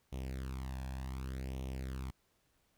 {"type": "tone with flanger", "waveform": "sawtooth", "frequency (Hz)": 65.41, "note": "C2", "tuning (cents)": 0, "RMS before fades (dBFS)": -41, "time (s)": [0.12, 2.11], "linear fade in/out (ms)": 10, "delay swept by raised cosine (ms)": [0.32, 1.19], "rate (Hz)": 0.67, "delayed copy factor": 0.75, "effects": ["pink hiss -75 dBFS RMS until 2.77 s"]}